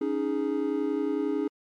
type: chord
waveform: triangle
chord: C# suspended second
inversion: none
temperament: equal with one note detuned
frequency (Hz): 280.1 / 311.1 / 415.3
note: C#4 / D#4 / G#4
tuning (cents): +18 / 0 / 0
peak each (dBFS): -28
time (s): 0.01-1.48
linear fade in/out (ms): 5
effects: AAC 64 kbps